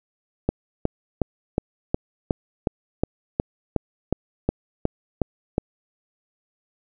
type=click train; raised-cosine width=2 ms; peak=-6 dBFS; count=15; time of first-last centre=0.49-5.581 s; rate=2.75 Hz; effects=none